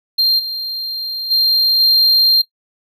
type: tone with level steps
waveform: triangle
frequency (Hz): 4186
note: C8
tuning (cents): 0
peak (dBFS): -9 / -19 / -9 / -7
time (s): 0.18-2.42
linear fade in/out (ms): 10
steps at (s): 0.38 / 1.3 / 1.79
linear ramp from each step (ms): 20
effects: noise-tail reverb RT60 0.1 s tail -17 dB re dry

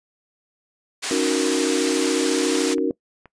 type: band-pass noise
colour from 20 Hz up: white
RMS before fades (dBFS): -27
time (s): 1.02-2.75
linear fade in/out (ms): 20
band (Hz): 370 to 8400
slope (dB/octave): 12
type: chord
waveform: sine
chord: D# minor seventh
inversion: third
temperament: equal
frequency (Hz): 277.2 / 311.1 / 370 / 466.2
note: C#4 / D#4 / F#4 / A#4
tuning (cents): 0 / 0 / 0 / 0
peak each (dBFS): -24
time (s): 1.11-2.91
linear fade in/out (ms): 2
type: clicks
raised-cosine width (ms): 0.5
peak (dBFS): -23 / -29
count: 2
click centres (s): 2.782 / 3.257
effects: noise-tail reverb RT60 0.1 s tail -21 dB re dry + resampled to 22050 Hz

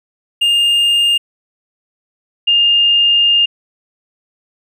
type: tone pair in turn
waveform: triangle / sine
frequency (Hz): 2818 / 2818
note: F7 / F7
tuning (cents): +15 / +15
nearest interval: unison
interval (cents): 0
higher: neither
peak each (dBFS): -8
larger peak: neither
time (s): 0.41-1.18 / 2.47-3.46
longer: second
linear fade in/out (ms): 10
effects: none

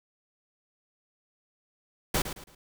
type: noise with echo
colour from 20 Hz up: pink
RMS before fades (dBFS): -26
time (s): 2.14-2.22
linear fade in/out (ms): 5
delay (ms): 110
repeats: 3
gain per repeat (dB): -10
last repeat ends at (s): 2.55
effects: none

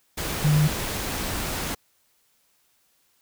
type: tone in noise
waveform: sine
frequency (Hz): 150.3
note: D3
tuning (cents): +40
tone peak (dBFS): -16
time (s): 0.44-0.68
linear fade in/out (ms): 10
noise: pink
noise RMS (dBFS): -29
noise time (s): 0.17-1.75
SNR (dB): +10
effects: white hiss -66 dBFS RMS until 3.21 s

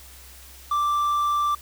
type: tone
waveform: triangle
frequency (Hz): 1174.7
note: D6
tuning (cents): 0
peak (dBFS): -18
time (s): 0.71-1.55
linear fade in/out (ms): 5
effects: added 65 Hz sine -47 dBFS peak until 1.61 s + white hiss -47 dBFS RMS until 1.61 s

